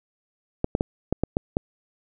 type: clicks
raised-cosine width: 2 ms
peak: -8 dBFS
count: 7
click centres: 0.644 / 0.751 / 0.809 / 1.126 / 1.236 / 1.369 / 1.569 s
effects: none